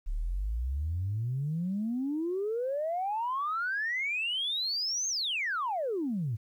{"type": "exponential two-way sweep", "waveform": "sine", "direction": "up then down", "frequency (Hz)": [33.93, 6510, 101.8], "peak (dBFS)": -28, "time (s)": [0.06, 6.37], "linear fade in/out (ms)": 20, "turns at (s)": 5.08, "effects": ["tanh soft clip ceiling -24 dBFS", "11-bit"]}